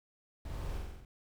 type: noise with echo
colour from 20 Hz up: brown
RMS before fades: -42 dBFS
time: 0.45-0.78 s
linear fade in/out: 2 ms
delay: 45 ms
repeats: 6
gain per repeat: -2 dB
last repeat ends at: 1.05 s
effects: none